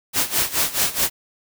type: noise with tremolo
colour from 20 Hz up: white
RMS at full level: -18 dBFS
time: 0.13-1.1 s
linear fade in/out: 50 ms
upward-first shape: sine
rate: 4.7 Hz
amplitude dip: 85%
effects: none